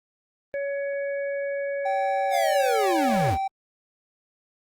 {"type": "harmonic tone", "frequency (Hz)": 561, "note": "C#5", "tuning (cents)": 21, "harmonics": [1, 3, 4], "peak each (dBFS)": [-26, -37, -41], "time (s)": [0.54, 3.3], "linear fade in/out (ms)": 0}
{"type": "tone", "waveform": "triangle", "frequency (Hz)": 776, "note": "G5", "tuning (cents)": -18, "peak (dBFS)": -22, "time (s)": [1.85, 3.48], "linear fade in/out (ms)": 10}
{"type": "linear sweep", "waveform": "square", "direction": "down", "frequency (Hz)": [740, 61.6], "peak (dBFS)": -24, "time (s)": [2.3, 3.38], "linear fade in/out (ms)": 50}
{"effects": ["Opus 24 kbps"]}